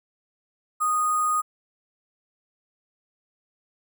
sine tone with sample-and-hold, 1236 Hz, D#6, 12 cents flat, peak -20 dBFS, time 0.8-1.42 s, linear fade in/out 20 ms, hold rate 8820 Hz, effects none

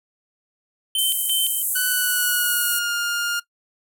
square tone with tremolo, 3087 Hz, G7, 27 cents flat, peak -20 dBFS, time 0.95-1.62 s, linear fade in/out 2 ms, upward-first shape square, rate 2.9 Hz, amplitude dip 75%
white band-pass noise, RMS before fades -24 dBFS, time 0.98-2.79 s, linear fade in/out 5 ms, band 7900 to 15000 Hz, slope 48 dB/octave
sawtooth tone with pitch glide, 1496 to 1412 Hz, F#6 to F6, +19 to +19 cents, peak -18 dBFS, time 1.75-3.4 s, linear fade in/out 10 ms, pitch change -100 cents, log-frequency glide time 1.9-2.93 s
effects noise-tail reverb RT60 0.1 s tail -18 dB re dry

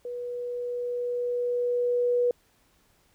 sine tone with level ramp, 487.1 Hz, B4, 24 cents flat, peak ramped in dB -32 to -20 dBFS, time 0.05-2.31 s, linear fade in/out 2 ms, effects pink hiss -65 dBFS RMS until 3.14 s

